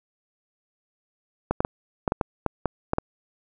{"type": "clicks", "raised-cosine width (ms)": 1, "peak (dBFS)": -8, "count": 10, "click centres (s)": [1.51, 1.605, 1.649, 2.078, 2.121, 2.212, 2.463, 2.657, 2.934, 2.984], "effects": []}